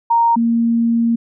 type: tone pair in turn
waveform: sine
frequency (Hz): 930 / 231.9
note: A#5 / A#3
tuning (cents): -4 / -9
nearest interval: 2 octaves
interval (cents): 2405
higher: first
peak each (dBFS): -10 / -12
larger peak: first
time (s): 0.1-0.36 / 0.36-1.16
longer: second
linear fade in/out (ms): 10
effects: none